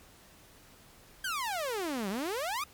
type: exponential two-way sweep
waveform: sawtooth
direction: down then up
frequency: 1621 to 185 to 1266 Hz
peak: -28 dBFS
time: 1.24-2.64 s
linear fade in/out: 5 ms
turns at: 2.09 s
effects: pink hiss -57 dBFS RMS until 2.73 s + MP3 96 kbps